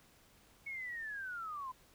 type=linear sweep; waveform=sine; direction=down; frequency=2217 to 1000 Hz; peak=-40 dBFS; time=0.66-1.72 s; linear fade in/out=10 ms; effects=pink hiss -65 dBFS RMS until 1.94 s